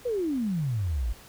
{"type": "exponential sweep", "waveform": "sine", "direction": "down", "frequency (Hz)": [511, 51], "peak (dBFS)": -25, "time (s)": [0.05, 1.13], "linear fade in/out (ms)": 10, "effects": ["pink hiss -50 dBFS RMS until 1.28 s"]}